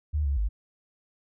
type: tone with pitch steps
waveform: sine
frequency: 75.1 / 69.7 / 52 Hz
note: D2 / C#2 / G#1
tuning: +39 / +10 / +3 cents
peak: -23 dBFS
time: 0.13-0.49 s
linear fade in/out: 20 ms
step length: 120 ms
effects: none